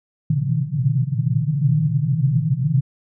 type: band-pass noise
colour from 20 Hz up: pink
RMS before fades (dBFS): -19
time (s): 0.3-2.81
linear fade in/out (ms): 5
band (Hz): 120 to 160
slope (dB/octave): 96
effects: none